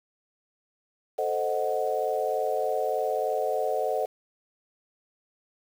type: chord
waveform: sine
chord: A diminished seventh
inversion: none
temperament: equal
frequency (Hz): 440 / 523.3 / 622.3 / 740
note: A4 / C5 / Eb5 / Gb5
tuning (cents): 0 / 0 / 0 / 0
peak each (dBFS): -30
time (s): 1.18-4.06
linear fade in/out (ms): 10
effects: 8-bit